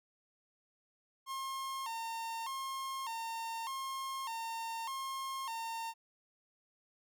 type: tone with vibrato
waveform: 45% pulse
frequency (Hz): 987.8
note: B5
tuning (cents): 0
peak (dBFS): -38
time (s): 1.26-5.94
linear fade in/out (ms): 50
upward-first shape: square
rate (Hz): 0.83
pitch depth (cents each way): 140
effects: none